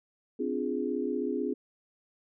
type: chord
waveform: sine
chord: D half-diminished seventh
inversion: third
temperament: equal with one note detuned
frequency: 257.6 / 293.7 / 349.2 / 415.3 Hz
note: C4 / D4 / F4 / Ab4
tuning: -27 / 0 / 0 / 0 cents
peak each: -33 / -35 / -35 / -33 dBFS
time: 0.39-1.54 s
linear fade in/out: 10 ms
effects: none